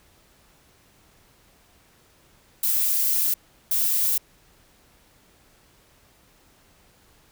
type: noise bursts at uneven times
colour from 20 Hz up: violet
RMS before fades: -22 dBFS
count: 2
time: 2.63-3.34 / 3.71-4.18 s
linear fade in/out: 5 ms
effects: pink hiss -58 dBFS RMS until 7.31 s